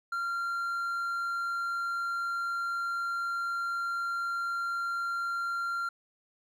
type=tone; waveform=triangle; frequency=1382 Hz; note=F6; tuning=19 cents flat; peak=-28 dBFS; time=0.12-5.89 s; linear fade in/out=5 ms; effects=none